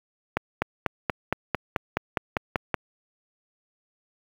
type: accelerating click train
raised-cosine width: 0.5 ms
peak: -7 dBFS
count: 12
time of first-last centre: 0.37-2.742 s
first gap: 250 ms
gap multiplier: 0.97
effects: high-pass 60 Hz 12 dB/octave + 7-bit